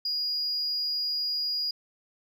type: tone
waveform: sine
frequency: 4876 Hz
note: D#8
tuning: 36 cents flat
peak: -25 dBFS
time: 0.05-1.71 s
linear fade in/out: 5 ms
effects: tanh soft clip ceiling -24 dBFS